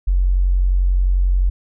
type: tone with tanh clipping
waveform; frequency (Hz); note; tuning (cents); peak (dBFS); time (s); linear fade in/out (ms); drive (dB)
triangle; 45.67; F#1; -22; -12; 0.07-1.5; 10; 3
effects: none